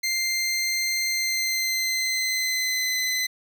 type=tone with pitch glide; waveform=20% pulse; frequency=2093 to 2028 Hz; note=C7 to B6; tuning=0 to +45 cents; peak=-18 dBFS; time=0.03-3.27 s; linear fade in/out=10 ms; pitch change=-55 cents; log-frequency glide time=1.07-2.98 s; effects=none